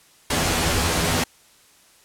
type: noise with comb filter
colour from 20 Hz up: pink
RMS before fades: -21 dBFS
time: 0.3-1.24 s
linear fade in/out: 5 ms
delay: 12 ms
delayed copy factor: +1
effects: white hiss -54 dBFS RMS until 2.04 s + low-pass 11000 Hz 12 dB/octave